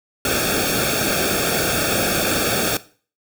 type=noise with comb filter; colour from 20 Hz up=pink; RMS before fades=-20 dBFS; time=0.25-2.77 s; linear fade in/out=2 ms; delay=1 ms; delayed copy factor=-0.95; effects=noise-tail reverb RT60 0.4 s tail -17 dB re dry